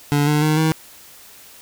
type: tone with pitch steps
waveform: 25% pulse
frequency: 145.1 / 149.44 / 153.91 / 158.51 Hz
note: D3 / D3 / D#3 / D#3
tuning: -21 / +30 / -18 / +32 cents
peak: -11 dBFS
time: 0.12-0.72 s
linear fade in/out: 0 ms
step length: 150 ms
effects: white hiss -44 dBFS RMS until 1.61 s